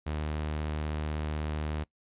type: tone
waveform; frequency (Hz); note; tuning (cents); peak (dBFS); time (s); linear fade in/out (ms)
sawtooth; 76.3; D#2; -33; -27; 0.06-1.84; 10
effects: noise-tail reverb RT60 0.1 s tail -22 dB re dry + resampled to 8000 Hz